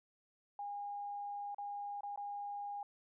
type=tone with dropouts; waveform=sine; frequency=814 Hz; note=G#5; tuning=35 cents flat; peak=-40 dBFS; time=0.59-2.83 s; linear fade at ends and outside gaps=2 ms; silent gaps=1.546-1.583 / 2.008-2.033 / 2.16-2.175 s; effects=none